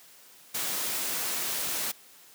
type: noise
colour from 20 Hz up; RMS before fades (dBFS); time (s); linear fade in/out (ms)
white; -31; 0.54-1.92; 10
effects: white hiss -54 dBFS RMS until 2.34 s + high-pass 150 Hz 12 dB/octave